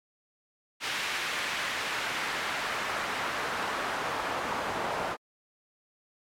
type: noise with band-pass filter sweep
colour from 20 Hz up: pink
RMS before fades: -32 dBFS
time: 0.8-5.17 s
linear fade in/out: 50 ms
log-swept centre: 2400 to 860 Hz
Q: 1
effects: MP3 96 kbps